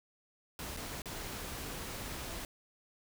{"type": "noise with dropouts", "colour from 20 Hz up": "pink", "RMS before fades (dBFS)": -42, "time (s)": [0.59, 2.45], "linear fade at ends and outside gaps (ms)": 1, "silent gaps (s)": [[0.766, 0.771], [1.019, 1.057]], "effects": []}